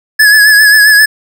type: tone with vibrato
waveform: square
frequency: 1700 Hz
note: G#6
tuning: 40 cents sharp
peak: -3 dBFS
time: 0.19-1.06 s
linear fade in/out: 10 ms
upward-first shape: sine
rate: 7.5 Hz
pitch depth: 45 cents each way
effects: none